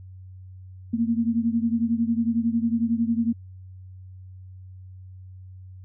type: beating tone pair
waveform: sine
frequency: 227.6 / 238.6 Hz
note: A#3 / A#3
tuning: -41 / +41 cents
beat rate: 11 Hz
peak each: -22 / -25 dBFS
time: 0.93-3.33 s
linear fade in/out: 10 ms
effects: added 93 Hz sine -40 dBFS peak until 5.84 s